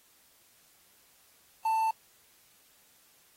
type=tone with quantisation; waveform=triangle; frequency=888 Hz; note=A5; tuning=16 cents sharp; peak=-23 dBFS; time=1.65-1.91 s; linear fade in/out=5 ms; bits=8; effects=white hiss -63 dBFS RMS until 3.36 s + AAC 48 kbps